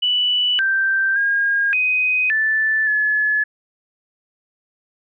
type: tone with pitch steps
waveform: sine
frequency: 2965 / 1567 / 1624 / 2506 / 1756 / 1711 Hz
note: F#7 / G6 / G#6 / D#7 / A6 / A6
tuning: +3 / -1 / -39 / +12 / -4 / -49 cents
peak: -15 dBFS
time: 0.02-3.44 s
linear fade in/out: 10 ms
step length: 570 ms
effects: none